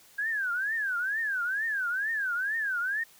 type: tone with vibrato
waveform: sine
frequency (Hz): 1600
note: G6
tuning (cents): +35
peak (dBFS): -27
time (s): 0.18-3.04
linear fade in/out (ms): 10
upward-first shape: triangle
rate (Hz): 2.2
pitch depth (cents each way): 260
effects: white hiss -57 dBFS RMS until 3.19 s